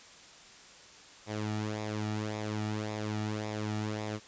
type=tone with flanger; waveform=sawtooth; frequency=106.8 Hz; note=G#2; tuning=49 cents sharp; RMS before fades=-35 dBFS; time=1.26-4.2 s; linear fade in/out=50 ms; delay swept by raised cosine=0.66 to 1.96 ms; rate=1.8 Hz; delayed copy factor=-0.6; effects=white hiss -53 dBFS RMS until 4.27 s + resampled to 16000 Hz